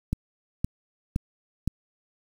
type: click train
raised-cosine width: 5 ms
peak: -12 dBFS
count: 4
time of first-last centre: 0.13-1.676 s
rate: 1.94 Hz
effects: 7-bit